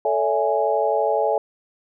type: chord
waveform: sine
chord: A major seventh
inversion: none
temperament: equal with one note detuned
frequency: 440 / 567.3 / 659.3 / 830.6 Hz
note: A4 / C#5 / E5 / G#5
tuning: 0 / +40 / 0 / 0 cents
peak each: -23 dBFS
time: 0.05-1.38 s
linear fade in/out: 2 ms
effects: none